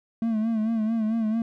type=tone with vibrato; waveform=triangle; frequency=222.1 Hz; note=A3; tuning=16 cents sharp; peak=-20 dBFS; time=0.22-1.42 s; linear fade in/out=2 ms; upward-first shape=sine; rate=4.5 Hz; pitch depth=64 cents each way; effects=none